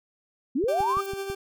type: linear sweep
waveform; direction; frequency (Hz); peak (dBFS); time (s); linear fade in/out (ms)
sine; up; 227.3 to 1244.5; -22; 0.55-1.01; 10
type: click train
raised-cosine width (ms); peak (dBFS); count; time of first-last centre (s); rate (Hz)
5; -26; 5; 0.64-1.3; 6.06
type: tone with tremolo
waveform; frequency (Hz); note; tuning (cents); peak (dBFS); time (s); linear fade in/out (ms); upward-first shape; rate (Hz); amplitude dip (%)
40% pulse; 392; G4; 0; -28; 0.68-1.35; 5; sine; 10; 45
type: noise with exponential growth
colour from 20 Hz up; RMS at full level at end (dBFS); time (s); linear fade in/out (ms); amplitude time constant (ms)
violet; -37; 0.98-1.06; 0; 16
effects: none